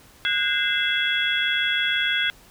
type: tone cluster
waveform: sine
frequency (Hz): 1466 / 1612 / 2069 / 2644 / 3350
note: F#6 / G6 / C7 / E7 / G#7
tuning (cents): -16 / +48 / -20 / +5 / +14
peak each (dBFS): -27 / -26 / -27 / -31 / -24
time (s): 0.25-2.3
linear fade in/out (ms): 0
effects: pink hiss -51 dBFS RMS until 2.5 s